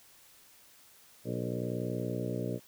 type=harmonic tone with a mistuned harmonic; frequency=60.6 Hz; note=B1; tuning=32 cents flat; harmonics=2 / 3 / 4 / 5 / 6 / 7 / 8 / 9 / 10; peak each=-37 / -39 / -40 / -41 / -42 / -42 / -43 / -44 / -44 dBFS; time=1.24-2.6 s; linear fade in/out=50 ms; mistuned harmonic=7; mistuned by=+43 cents; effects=white hiss -59 dBFS RMS until 2.67 s